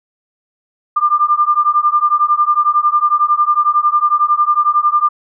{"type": "beating tone pair", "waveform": "sine", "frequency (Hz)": [1192, 1203], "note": ["D6", "D6"], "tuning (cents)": [25, 41], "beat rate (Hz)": 11, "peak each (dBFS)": -13, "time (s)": [0.96, 5.09], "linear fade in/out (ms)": 10, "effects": []}